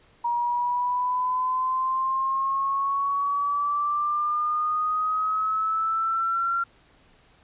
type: exponential sweep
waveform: sine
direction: up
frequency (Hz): 948 to 1378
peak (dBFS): -22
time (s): 0.24-6.64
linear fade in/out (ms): 10
effects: pink hiss -58 dBFS RMS until 7.43 s + resampled to 8000 Hz